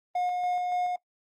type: tone with tremolo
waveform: triangle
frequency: 719 Hz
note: F#5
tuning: 50 cents flat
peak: -23 dBFS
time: 0.15-0.96 s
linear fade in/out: 5 ms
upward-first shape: square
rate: 3.5 Hz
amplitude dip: 25%
effects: noise-tail reverb RT60 0.1 s tail -22 dB re dry + Opus 24 kbps